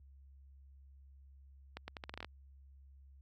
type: accelerating click train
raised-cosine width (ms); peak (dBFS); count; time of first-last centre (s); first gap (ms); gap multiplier
0.3; -27; 10; 1.77-2.246; 110; 0.8
effects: added 68 Hz sine -54 dBFS peak until 3.21 s + high-pass 60 Hz 12 dB/octave